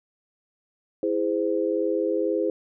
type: chord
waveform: sine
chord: E augmented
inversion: none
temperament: just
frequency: 329.6 / 412 / 515 Hz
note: E4 / G#4 / B#4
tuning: 0 / -14 / -28 cents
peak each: -26 dBFS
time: 1.03-2.5 s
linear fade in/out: 2 ms
effects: none